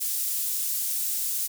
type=high-pass noise; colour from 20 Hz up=pink; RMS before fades=-28 dBFS; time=0-1.48 s; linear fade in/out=20 ms; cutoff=9600 Hz; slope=12 dB/octave; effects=none